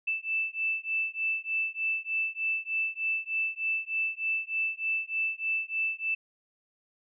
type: beating tone pair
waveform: sine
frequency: 2642 / 2645.3 Hz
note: E7 / E7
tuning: +3 / +5 cents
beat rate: 3.3 Hz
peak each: -31 / -31 dBFS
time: 0.07-6.15 s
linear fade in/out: 10 ms
effects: none